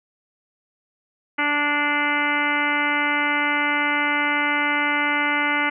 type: harmonic tone with a mistuned harmonic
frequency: 292.1 Hz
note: D4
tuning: 9 cents flat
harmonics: 1 / 2 / 3 / 4 / 5 / 6 / 7 / 8 / 9 / 10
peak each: -28 / -34 / -27 / -29 / -25 / -32 / -23 / -30 / -35 / -34 dBFS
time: 1.38-5.7 s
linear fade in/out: 10 ms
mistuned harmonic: 7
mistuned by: +15 cents
effects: none